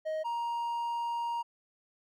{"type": "tone pair in turn", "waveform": "triangle", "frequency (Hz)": [627, 939.4], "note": ["D#5", "A#5"], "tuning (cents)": [13, 13], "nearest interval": "perfect fifth", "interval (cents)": 700, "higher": "second", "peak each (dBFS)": [-29, -29], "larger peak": "neither", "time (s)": [[0.05, 0.24], [0.24, 1.43]], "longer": "second", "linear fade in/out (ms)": 20, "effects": []}